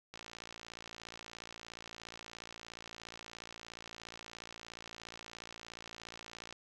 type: click train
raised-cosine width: 0.2 ms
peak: -29 dBFS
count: 365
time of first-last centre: 0.14-6.526 s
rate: 57 Hz
effects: none